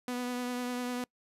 sawtooth tone with vibrato, 246.9 Hz, B3, in tune, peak -29 dBFS, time 0.08-1.04 s, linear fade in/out 2 ms, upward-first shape triangle, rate 10 Hz, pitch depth 20 cents each way, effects noise-tail reverb RT60 0.1 s tail -25 dB re dry + resampled to 32000 Hz

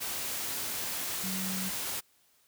sine tone in noise, 188.4 Hz, F#3, 32 cents sharp, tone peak -35 dBFS, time 1.23-1.7 s, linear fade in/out 20 ms, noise white, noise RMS -35 dBFS, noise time 0-2.01 s, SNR -3 dB, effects white hiss -67 dBFS RMS until 2.47 s + high-pass 60 Hz 12 dB/octave

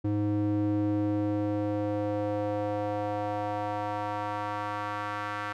square tone with band-pass filter sweep, 103.83 Hz, G#2, in tune, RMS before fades -30 dBFS, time 0.04-5.53 s, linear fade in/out 10 ms, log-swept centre 250 to 1400 Hz, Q 2, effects none

